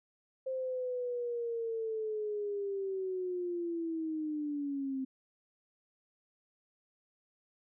sine linear sweep, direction down, 526 to 261.6 Hz, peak -33 dBFS, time 0.46-5.05 s, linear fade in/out 10 ms, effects none

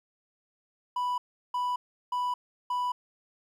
triangle tone bursts, 987.8 Hz, B5, in tune, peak -25 dBFS, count 4, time 0.96-2.92 s, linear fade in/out 5 ms, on 220 ms, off 360 ms, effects 11-bit

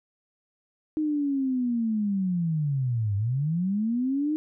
sine linear two-way sweep, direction down then up, 312 to 97.6 to 312 Hz, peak -23 dBFS, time 0.97-4.36 s, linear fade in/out 0 ms, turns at 3.16 s, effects none

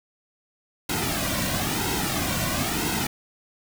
pink noise with flanger, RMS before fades -26 dBFS, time 0.89-3.07 s, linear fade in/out 5 ms, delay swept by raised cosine 1.7 to 2.38 ms, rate 1 Hz, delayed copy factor -0.7, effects none

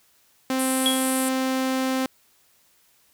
sawtooth tone, 261.6 Hz, C4, in tune, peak -18 dBFS, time 0.5-2.06 s, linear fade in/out 2 ms
pink band-pass noise, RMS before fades -30 dBFS, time 0.59-1.29 s, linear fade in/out 5 ms, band 7700 to 12000 Hz, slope 96 dB/octave
sine tone with exponential decay, 3319 Hz, G#7, 2 cents flat, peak -16 dBFS, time 0.86-1.11 s, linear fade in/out 0 ms, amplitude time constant 53 ms
effects white hiss -61 dBFS RMS until 3.13 s

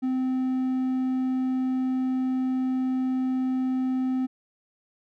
triangle tone, 258.3 Hz, C4, 22 cents flat, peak -21 dBFS, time 0.02-4.27 s, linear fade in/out 20 ms, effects none

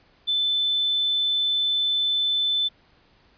sine tone, 3520 Hz, A7, in tune, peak -20 dBFS, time 0.27-2.69 s, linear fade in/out 20 ms, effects pink hiss -59 dBFS RMS until 3.37 s + resampled to 11025 Hz

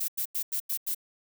violet noise bursts, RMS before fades -30 dBFS, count 6, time 0-0.948 s, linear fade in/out 10 ms, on 83 ms, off 90 ms, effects none

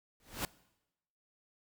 pink noise with exponential growth, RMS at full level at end -32 dBFS, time 0.2-0.45 s, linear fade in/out 1 ms, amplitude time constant 53 ms, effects noise-tail reverb RT60 0.9 s tail -21 dB re dry

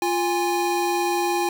square tone pair together, 349.2 / 820.5 Hz, F4 / G#5, 0 / -21 cents, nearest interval octave + minor third, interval 1479 cents, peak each -24 dBFS, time 0.02-1.49 s, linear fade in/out 2 ms, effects 8-bit

